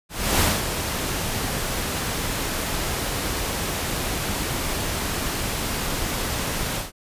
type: noise with ADSR envelope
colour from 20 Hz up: pink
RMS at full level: -18 dBFS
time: 0.09-6.92 s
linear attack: 320 ms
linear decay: 200 ms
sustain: -8 dB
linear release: 150 ms
effects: resampled to 32000 Hz